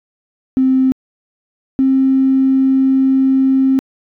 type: tone pair in turn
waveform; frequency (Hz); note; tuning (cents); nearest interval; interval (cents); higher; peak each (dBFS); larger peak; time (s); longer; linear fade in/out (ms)
triangle; 261.6 / 265.9; C4 / C4; 0 / +28; unison; 28; second; -5; neither; 0.57-0.92 / 1.79-3.79; second; 0
effects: tanh soft clip ceiling -7 dBFS

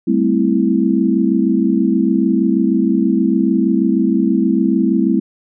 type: chord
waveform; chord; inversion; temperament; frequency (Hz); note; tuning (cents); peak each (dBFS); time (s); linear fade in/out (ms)
sine; A minor seventh; third; equal with one note detuned; 196 / 222.4 / 261.6 / 329.6; G3 / A3 / C4 / E4; 0 / +19 / 0 / 0; -17; 0.07-5.2; 10
effects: none

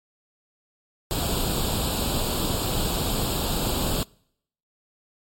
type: noise with comb filter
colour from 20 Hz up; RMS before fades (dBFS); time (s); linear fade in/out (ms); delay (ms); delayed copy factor
pink; -25; 1.11-4.03; 0; 0.25; +0.8
effects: noise-tail reverb RT60 0.7 s tail -26 dB re dry + MP3 64 kbps

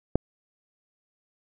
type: click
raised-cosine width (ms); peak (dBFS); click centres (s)
2; -7; 0.156
effects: none

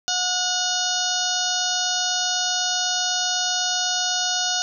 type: harmonic tone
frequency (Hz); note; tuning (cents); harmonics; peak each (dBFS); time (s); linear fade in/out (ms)
728; F#5; -28; 1 / 2 / 4 / 5 / 6 / 7 / 8 / 9; -29 / -29 / -29 / -29 / -29 / -29 / -29 / -29; 0.08-4.62; 0
effects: none

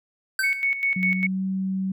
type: tone with exponential decay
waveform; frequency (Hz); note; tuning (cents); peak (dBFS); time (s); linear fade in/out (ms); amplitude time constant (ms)
square; 1548; G6; -22; -20; 0.39-0.68; 2; 63
type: tone with tremolo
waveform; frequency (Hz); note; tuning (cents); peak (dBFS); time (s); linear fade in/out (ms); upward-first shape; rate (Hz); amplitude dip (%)
sine; 2217; C#7; 0; -19; 0.43-1.27; 10; square; 5; 65
type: tone with pitch glide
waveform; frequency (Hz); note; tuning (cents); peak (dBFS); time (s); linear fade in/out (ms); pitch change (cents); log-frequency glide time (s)
sine; 184.9 to 190.32; F#3 to F#3; -1 to +49; -23; 0.96-1.92; 5; +50; 1.08-1.43
effects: none

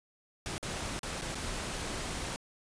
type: noise with dropouts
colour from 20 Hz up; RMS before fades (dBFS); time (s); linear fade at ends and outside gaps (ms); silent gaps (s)
pink; -37; 0.46-2.36; 0; 0.58-0.628 / 0.992-1.032 / 1.212-1.219 / 1.347-1.354
effects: resampled to 22050 Hz

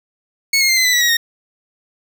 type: tone with pitch steps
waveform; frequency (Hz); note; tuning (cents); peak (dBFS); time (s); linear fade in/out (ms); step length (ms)
20% pulse; 2200 / 2147 / 2096 / 2046 / 1996.5 / 1948.7 / 1902 / 1856.4; C#7 / C7 / C7 / C7 / B6 / B6 / A#6 / A#6; -14 / +44 / +2 / -39 / +18 / -24 / +34 / -8; -7; 0.53-1.17; 5; 80
effects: none

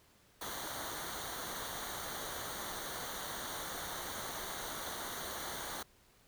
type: noise with comb filter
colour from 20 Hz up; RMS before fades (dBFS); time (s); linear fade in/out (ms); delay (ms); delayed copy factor
pink; -42; 0.41-5.83; 5; 0.39; -0.75
effects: pink hiss -66 dBFS RMS until 6.27 s

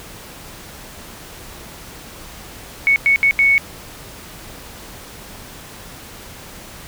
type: tone bursts at uneven times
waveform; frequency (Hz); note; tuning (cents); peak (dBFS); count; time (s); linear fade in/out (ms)
sine; 2217; C#7; 0; -10; 4; 2.87-2.96 / 3.06-3.16 / 3.23-3.31 / 3.39-3.58; 0
effects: pink hiss -37 dBFS RMS until 6.87 s

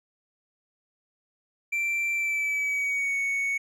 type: tone with pitch glide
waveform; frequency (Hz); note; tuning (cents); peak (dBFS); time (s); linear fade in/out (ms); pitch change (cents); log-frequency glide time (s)
triangle; 2349 to 2222; D7 to C#7; 0 to +4; -23; 1.72-3.58; 10; -96; 2.13-3.17
effects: none

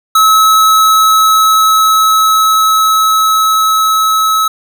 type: tone with level ramp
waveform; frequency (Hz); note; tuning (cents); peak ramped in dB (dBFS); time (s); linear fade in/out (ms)
square; 1293; E6; -34; -5 to -9; 0.15-4.48; 5
effects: none

